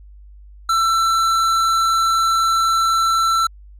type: tone with tanh clipping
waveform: sine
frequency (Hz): 1338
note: E6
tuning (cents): +25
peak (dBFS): -16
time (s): 0.69-3.47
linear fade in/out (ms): 5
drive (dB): 15
effects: added 50 Hz sine -39 dBFS peak until 3.79 s